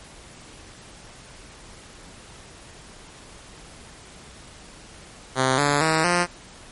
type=tone with pitch steps; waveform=5% pulse; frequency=130.81 / 144.31 / 159.2 / 175.62 Hz; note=C3 / D3 / D#3 / F3; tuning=0 / -30 / +40 / +10 cents; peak=-7 dBFS; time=5.35-6.27 s; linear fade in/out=50 ms; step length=230 ms; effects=pink hiss -45 dBFS RMS until 6.71 s + MP3 48 kbps